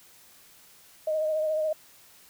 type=tone with vibrato; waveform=sine; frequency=622.3 Hz; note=D#5; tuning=in tune; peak=-24 dBFS; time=1.07-1.73 s; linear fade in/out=5 ms; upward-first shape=triangle; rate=14 Hz; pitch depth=36 cents each way; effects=white hiss -55 dBFS RMS until 2.29 s